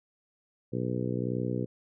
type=harmonic tone; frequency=61.74 Hz; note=B1; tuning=in tune; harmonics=2 / 3 / 4 / 5 / 6 / 7 / 8; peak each=-33 / -35 / -36 / -37 / -38 / -38 / -39 dBFS; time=0.72-1.66 s; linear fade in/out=20 ms; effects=none